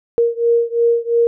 sine beating tone pair, 466.9 / 469.8 Hz, A#4 / A#4, +3 / +13 cents, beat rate 2.9 Hz, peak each -15 / -16 dBFS, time 0.18-1.27 s, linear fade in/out 0 ms, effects none

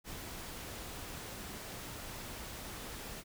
pink noise, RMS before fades -45 dBFS, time 0.04-3.24 s, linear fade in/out 50 ms, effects none

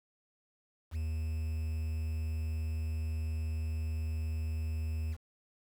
triangle tone with quantisation, 79.4 Hz, D#2, 36 cents sharp, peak -30 dBFS, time 0.91-5.17 s, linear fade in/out 50 ms, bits 9, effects none

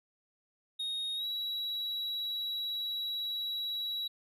triangle tone with pitch glide, 3729 to 3894 Hz, A#7 to B7, 0 to -25 cents, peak -32 dBFS, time 0.79-4.08 s, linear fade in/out 10 ms, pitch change +75 cents, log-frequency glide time 1.16-1.25 s, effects none

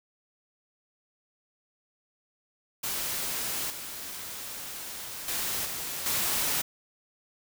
white noise with level steps, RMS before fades -32 / -39 / -31 / -35 / -28 dBFS, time 2.83-6.62 s, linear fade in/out 10 ms, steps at 3.7 / 5.28 / 5.65 / 6.06 s, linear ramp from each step 2 ms, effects none

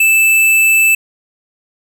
square tone, 2637 Hz, E7, in tune, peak -8 dBFS, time 0-0.95 s, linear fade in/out 5 ms, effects none

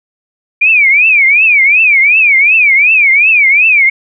sine tone with vibrato, 2364 Hz, D7, 11 cents sharp, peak -4 dBFS, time 0.61-3.9 s, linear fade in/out 10 ms, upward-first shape triangle, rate 2.7 Hz, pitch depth 230 cents each way, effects none

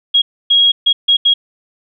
sine tone bursts at uneven times, 3294 Hz, G#7, 15 cents flat, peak -7 dBFS, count 5, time 0.14-0.22 / 0.5-0.72 / 0.86-0.93 / 1.08-1.17 / 1.25-1.34 s, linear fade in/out 10 ms, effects none

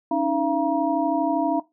sine tone cluster, 279.9 / 312.5 / 681 / 949 Hz, C#4 / D#4 / F5 / A#5, +17 / +8 / -44 / +31 cents, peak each -25 dBFS, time 0.11-1.6 s, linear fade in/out 5 ms, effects noise-tail reverb RT60 0.2 s tail -18 dB re dry

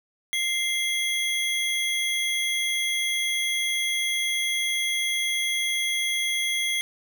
square tone pair together, 2093 / 3322 Hz, C7 / G#7, 0 / 0 cents, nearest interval minor sixth, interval 800 cents, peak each -27 dBFS, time 0.33-6.81 s, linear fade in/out 0 ms, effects none

